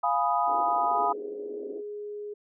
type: chord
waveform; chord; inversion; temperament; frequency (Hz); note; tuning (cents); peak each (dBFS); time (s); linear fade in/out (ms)
sine; F half-diminished seventh; none; equal; 698.5 / 830.6 / 987.8 / 1244.5; F5 / Ab5 / Cb6 / Eb6; 0 / 0 / 0 / 0; -28; 0.03-1.13; 10
type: band-pass noise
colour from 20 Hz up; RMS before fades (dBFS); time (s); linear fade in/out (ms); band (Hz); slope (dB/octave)
pink; -42; 0.45-1.83; 50; 280 to 530; 48
type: tone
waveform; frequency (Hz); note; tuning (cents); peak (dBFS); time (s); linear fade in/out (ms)
sine; 415.3; G#4; 0; -34; 0.94-2.34; 10
effects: none